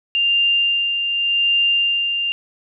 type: tone with tremolo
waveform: sine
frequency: 2794 Hz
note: F7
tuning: in tune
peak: -13 dBFS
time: 0.15-2.32 s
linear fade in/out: 0 ms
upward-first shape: sine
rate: 0.86 Hz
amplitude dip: 45%
effects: none